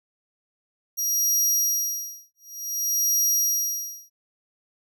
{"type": "tone with tremolo", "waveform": "25% pulse", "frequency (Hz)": 5720, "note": "F8", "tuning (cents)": 41, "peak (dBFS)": -14, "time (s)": [0.97, 4.1], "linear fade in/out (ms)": 20, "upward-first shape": "sine", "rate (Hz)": 0.55, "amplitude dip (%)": 100, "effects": []}